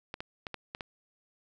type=clicks; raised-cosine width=0.3 ms; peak=-21 dBFS; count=6; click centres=0.141 / 0.205 / 0.468 / 0.543 / 0.749 / 0.808 s; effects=none